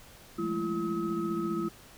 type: tone cluster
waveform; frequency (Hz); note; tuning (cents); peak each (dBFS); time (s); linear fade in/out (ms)
sine; 172 / 207.3 / 222.2 / 337.3 / 1277; F3 / G#3 / A3 / E4 / D#6; -26 / -3 / +17 / +40 / +45; -38 / -36 / -38 / -31 / -38; 0.38-1.69; 10
effects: pink hiss -53 dBFS RMS until 1.97 s